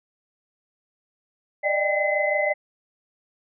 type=tone cluster; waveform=sine; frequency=592 / 618 / 791 / 2039 Hz; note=D5 / D#5 / G5 / C7; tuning=+14 / -12 / +15 / -45 cents; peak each=-24 / -27 / -29 / -24 dBFS; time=1.63-2.54 s; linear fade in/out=20 ms; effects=none